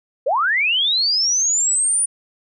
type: linear sweep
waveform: sine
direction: up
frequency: 468.5 to 9590 Hz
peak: -15 dBFS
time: 0.26-2.06 s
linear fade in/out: 10 ms
effects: none